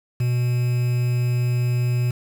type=tone with quantisation; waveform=triangle; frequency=122.5 Hz; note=B2; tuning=14 cents flat; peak=-16 dBFS; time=0.2-2.11 s; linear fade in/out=5 ms; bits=6; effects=none